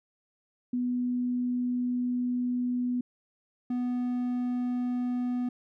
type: tone pair in turn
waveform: sine / triangle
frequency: 246.9 / 246.9 Hz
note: B3 / B3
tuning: 0 / 0 cents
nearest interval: unison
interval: 0 cents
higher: neither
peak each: -26 / -25 dBFS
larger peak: second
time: 0.73-3.01 / 3.7-5.49 s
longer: first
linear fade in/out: 5 ms
effects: none